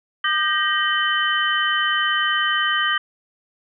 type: tone cluster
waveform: sine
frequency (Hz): 1207 / 1570 / 1886 / 3050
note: D6 / G6 / A#6 / G7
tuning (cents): +47 / +2 / +20 / -48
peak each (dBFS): -23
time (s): 0.24-2.98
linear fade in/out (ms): 5
effects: none